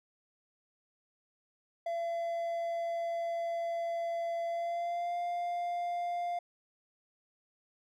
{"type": "tone with pitch glide", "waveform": "triangle", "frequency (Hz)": [677, 699.7], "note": ["E5", "F5"], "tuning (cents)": [46, 3], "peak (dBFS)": -30, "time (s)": [1.86, 6.39], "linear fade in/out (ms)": 5, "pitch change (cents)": 57, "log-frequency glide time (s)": [4.46, 5.17], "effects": []}